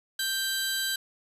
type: tone pair together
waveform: 20% pulse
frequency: 1568 / 3951 Hz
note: G6 / B7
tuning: 0 / 0 cents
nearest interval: octave + major third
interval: 1600 cents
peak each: -25 dBFS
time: 0.19-0.96 s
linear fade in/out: 5 ms
effects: resampled to 32000 Hz + 8-bit